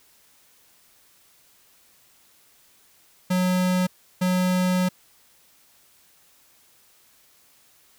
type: tone bursts at uneven times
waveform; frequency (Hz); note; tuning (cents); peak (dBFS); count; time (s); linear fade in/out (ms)
square; 182.8; F#3; -21; -20; 2; 3.3-3.87 / 4.21-4.89; 10
effects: white hiss -58 dBFS RMS until 7.98 s